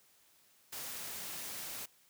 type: noise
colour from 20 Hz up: white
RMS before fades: -43 dBFS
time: 0.72-1.86 s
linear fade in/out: 10 ms
effects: white hiss -67 dBFS RMS until 2.09 s + high-pass 60 Hz 12 dB/octave